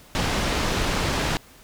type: low-pass noise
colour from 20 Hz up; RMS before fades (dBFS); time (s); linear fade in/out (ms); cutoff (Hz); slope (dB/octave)
pink; -24; 0.15-1.37; 0; 5600; 12
effects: pink hiss -50 dBFS RMS until 1.63 s